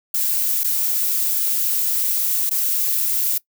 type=noise with dropouts; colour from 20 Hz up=violet; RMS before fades=-20 dBFS; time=0.14-3.38 s; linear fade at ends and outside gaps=5 ms; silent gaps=0.635-0.643 / 2.495-2.51 s; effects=noise-tail reverb RT60 0.1 s tail -21 dB re dry